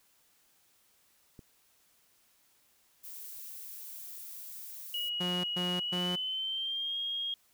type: click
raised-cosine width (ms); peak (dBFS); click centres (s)
3; -36; 1.392
type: noise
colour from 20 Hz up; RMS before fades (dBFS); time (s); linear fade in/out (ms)
violet; -45; 3.03-5.1; 20
type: tone with pitch glide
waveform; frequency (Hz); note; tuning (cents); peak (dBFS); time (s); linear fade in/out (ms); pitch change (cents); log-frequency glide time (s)
sine; 2902 to 3257; F#7 to G#7; -34 to -34; -32; 4.94-7.34; 2; +200; 5.78-6.96
type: tone bursts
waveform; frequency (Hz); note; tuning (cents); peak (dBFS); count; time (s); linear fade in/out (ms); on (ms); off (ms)
sawtooth; 178.9; F3; +42; -29; 3; 5.2-6.16; 10; 240; 120
effects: white hiss -68 dBFS RMS until 7.53 s